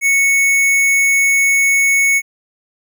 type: tone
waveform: square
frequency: 2212 Hz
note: C#7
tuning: 4 cents flat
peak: -11 dBFS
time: 0.01-2.22 s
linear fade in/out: 50 ms
effects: none